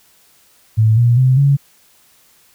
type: tone with pitch steps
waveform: sine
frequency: 110 / 119.26 / 129.31 / 140.2 Hz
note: A2 / A#2 / C3 / C#3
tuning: 0 / +40 / -20 / +20 cents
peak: -8 dBFS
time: 0.77-1.57 s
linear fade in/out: 20 ms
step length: 200 ms
effects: white hiss -52 dBFS RMS until 2.54 s